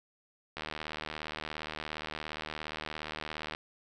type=click train; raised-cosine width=0.3 ms; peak=-21 dBFS; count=231; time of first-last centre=0.57-3.549 s; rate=77.2 Hz; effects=none